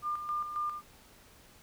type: tone with tremolo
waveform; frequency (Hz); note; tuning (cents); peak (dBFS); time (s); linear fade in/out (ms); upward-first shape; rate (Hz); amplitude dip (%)
sine; 1200; D6; +37; -30; 0.02-0.82; 50; square; 3.7; 55
effects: pink hiss -58 dBFS RMS until 1.62 s